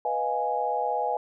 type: chord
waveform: sine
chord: F half-diminished seventh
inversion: second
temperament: equal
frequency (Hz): 493.9 / 622.3 / 698.5 / 830.6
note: Cb5 / Eb5 / F5 / Ab5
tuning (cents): 0 / 0 / 0 / 0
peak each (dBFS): -31 / -33 / -31 / -27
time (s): 0.05-1.17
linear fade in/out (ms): 2
effects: none